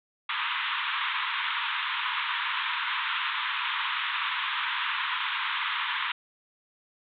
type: band-pass noise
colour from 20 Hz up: pink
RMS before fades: -30 dBFS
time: 0.29-6.12 s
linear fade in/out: 5 ms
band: 930 to 3700 Hz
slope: 96 dB/octave
effects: none